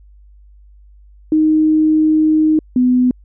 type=tone pair in turn; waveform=sine; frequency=311.1 / 250.6 Hz; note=D#4 / B3; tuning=0 / +25 cents; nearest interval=major third; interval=375 cents; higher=first; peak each=-9 dBFS; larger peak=neither; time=1.32-2.59 / 2.76-3.11 s; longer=first; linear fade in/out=2 ms; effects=added 50 Hz sine -41 dBFS peak until 3.24 s